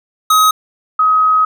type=tone pair in turn; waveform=square / sine; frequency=1266 / 1266 Hz; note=D#6 / D#6; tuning=+30 / +30 cents; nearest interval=unison; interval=0 cents; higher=neither; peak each=-8 / -8 dBFS; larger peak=neither; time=0.3-0.51 / 0.99-1.45 s; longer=second; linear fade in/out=5 ms; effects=none